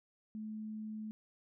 sine tone, 216 Hz, A3, 32 cents flat, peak -40 dBFS, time 0.35-1.11 s, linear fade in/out 0 ms, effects none

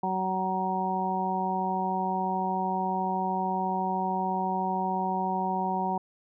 harmonic tone, 187.7 Hz, F#3, 25 cents sharp, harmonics 1 / 2 / 3 / 4 / 5, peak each -32 / -36 / -41 / -30 / -30 dBFS, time 0.03-5.98 s, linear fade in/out 5 ms, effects none

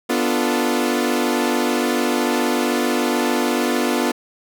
sawtooth chord, B half-diminished seventh, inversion none, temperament equal, 246.9 / 293.7 / 349.2 / 440 Hz, B3 / D4 / F4 / A4, 0 / 0 / 0 / 0 cents, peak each -17 / -20 / -19 / -22 dBFS, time 0.09-4.12 s, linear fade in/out 10 ms, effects none

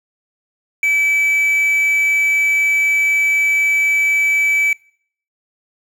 triangle tone with quantisation, 2302 Hz, D7, 35 cents flat, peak -11 dBFS, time 0.83-4.73 s, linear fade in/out 2 ms, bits 6, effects noise-tail reverb RT60 0.6 s tail -24 dB re dry

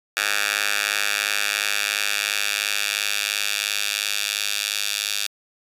10% pulse tone with high-pass filter sweep, 102.9 Hz, G#2, 16 cents flat, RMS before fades -24 dBFS, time 0.17-5.27 s, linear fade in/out 0 ms, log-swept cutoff 1800 to 3400 Hz, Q 1.3, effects resampled to 32000 Hz

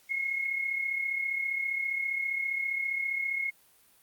sine tone pair together, 2162 / 2197 Hz, C#7 / C#7, -44 / -16 cents, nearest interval unison, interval 28 cents, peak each -29 / -37 dBFS, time 0.09-3.51 s, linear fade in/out 20 ms, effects white hiss -62 dBFS RMS until 4.02 s + Opus 48 kbps

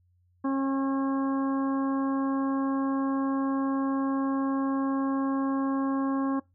harmonic tone, 271.2 Hz, C#4, 38 cents flat, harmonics 1 / 2 / 3 / 4 / 5 / 6, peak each -25 / -36 / -39 / -35 / -48 / -46 dBFS, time 0.44-6.4 s, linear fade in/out 10 ms, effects noise-tail reverb RT60 0.2 s tail -22 dB re dry + added 89 Hz sine -63 dBFS peak until 6.54 s

